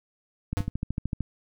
click train, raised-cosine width 5 ms, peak -16 dBFS, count 10, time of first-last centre 0.53-1.207 s, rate 13.3 Hz
square tone with exponential decay, 98.7 Hz, G2, 12 cents sharp, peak -22 dBFS, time 0.57-0.7 s, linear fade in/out 0 ms, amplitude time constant 27 ms
effects none

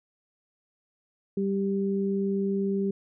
sine tone pair together, 196 / 393.6 Hz, G3 / G4, 0 / +7 cents, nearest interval octave, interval 1207 cents, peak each -26 / -28 dBFS, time 1.37-2.91 s, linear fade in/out 5 ms, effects none

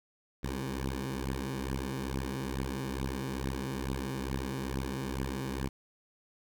10% pulse beating tone pair, 65.41 / 67.71 Hz, C2 / C#2, 0 / -40 cents, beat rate 2.3 Hz, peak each -28 dBFS, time 0.43-5.69 s, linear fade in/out 10 ms, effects none

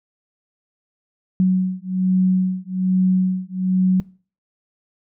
sine beating tone pair, 185 / 186.2 Hz, F#3 / F#3, 0 / +11 cents, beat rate 1.2 Hz, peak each -18 dBFS, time 1.4-4 s, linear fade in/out 0 ms, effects noise-tail reverb RT60 0.4 s tail -22 dB re dry

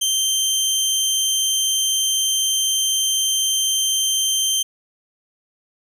20% pulse tone, 3136 Hz, G7, in tune, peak -12 dBFS, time 0.01-4.63 s, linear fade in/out 10 ms, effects none

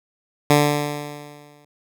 10% pulse tone with exponential decay, 146.83 Hz, D3, in tune, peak -3 dBFS, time 0.5-1.65 s, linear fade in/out 2 ms, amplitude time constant 250 ms, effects none

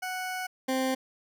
20% pulse tone pair in turn, 740 / 261.6 Hz, F#5 / C4, 0 / 0 cents, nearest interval octave + tritone, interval 1800 cents, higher first, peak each -27 / -21 dBFS, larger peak second, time 0.02-0.47 / 0.68-0.95 s, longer first, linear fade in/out 10 ms, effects none

